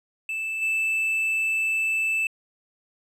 triangle tone with level steps, 2637 Hz, E7, in tune, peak -25 / -20 dBFS, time 0.29-2.27 s, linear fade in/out 2 ms, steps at 0.61 s, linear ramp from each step 20 ms, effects resampled to 32000 Hz

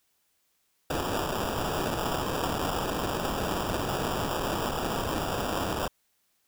blue noise with sample-and-hold, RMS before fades -30 dBFS, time 0.9-5.88 s, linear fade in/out 5 ms, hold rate 2100 Hz, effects white hiss -72 dBFS RMS until 6.47 s

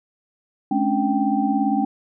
sine tone cluster, 213.1 / 270.7 / 288.3 / 782 Hz, G#3 / C#4 / D4 / G5, +45 / -41 / -32 / -4 cents, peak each -23 dBFS, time 0.71-1.85 s, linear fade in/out 5 ms, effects none

